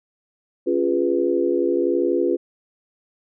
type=chord; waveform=sine; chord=C# dominant seventh; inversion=none; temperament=equal with one note detuned; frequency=277.2 / 349.2 / 410.3 / 493.9 Hz; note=C#4 / E#4 / G#4 / B4; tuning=0 / 0 / -21 / 0 cents; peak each=-25 / -20 / -24 / -24 dBFS; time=0.66-2.37 s; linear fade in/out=20 ms; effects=none